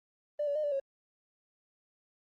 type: tone with pitch steps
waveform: triangle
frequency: 591 / 572 / 610 / 582 / 548 Hz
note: D5 / D5 / D#5 / D5 / C#5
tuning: +11 / -46 / -34 / -16 / -20 cents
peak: -25 dBFS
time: 0.39-0.8 s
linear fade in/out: 10 ms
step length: 82 ms
effects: tanh soft clip ceiling -27 dBFS + Opus 32 kbps